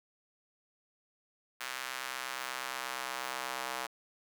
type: tone with high-pass filter sweep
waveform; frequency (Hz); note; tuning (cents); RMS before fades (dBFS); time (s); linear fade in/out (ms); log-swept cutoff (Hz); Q
square; 64.2; C2; -32; -39; 1.6-3.87; 10; 1500 to 870; 1.1
effects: none